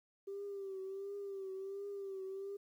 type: tone with vibrato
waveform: sine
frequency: 392 Hz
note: G4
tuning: in tune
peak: -40 dBFS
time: 0.27-2.57 s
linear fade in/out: 10 ms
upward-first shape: triangle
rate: 1.4 Hz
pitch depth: 59 cents each way
effects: tanh soft clip ceiling -37 dBFS + 12-bit